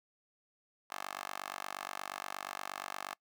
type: tone with high-pass filter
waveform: 10% pulse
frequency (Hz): 48.46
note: G1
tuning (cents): -19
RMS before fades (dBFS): -43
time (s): 0.9-3.14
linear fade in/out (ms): 10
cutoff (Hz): 970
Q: 1.8
effects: noise-tail reverb RT60 0.1 s tail -23 dB re dry